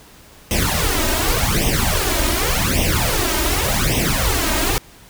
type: noise with flanger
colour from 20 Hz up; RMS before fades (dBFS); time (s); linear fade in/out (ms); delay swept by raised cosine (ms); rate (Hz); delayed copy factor
pink; -18; 0.51-4.78; 0; 0.34 to 3.24; 0.87; +0.85
effects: pink hiss -45 dBFS RMS until 5.09 s